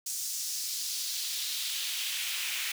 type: noise with high-pass filter sweep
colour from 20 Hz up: pink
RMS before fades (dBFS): -34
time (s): 0.06-2.72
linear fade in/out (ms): 5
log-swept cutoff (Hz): 6500 to 2300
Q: 1.8
effects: none